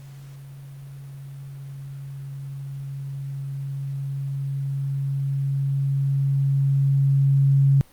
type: tone with level ramp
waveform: sine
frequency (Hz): 137.7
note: C#3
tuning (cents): -11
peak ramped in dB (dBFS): -39 to -13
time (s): 0-7.81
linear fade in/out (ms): 0
effects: pink hiss -54 dBFS RMS until 7.92 s + Opus 48 kbps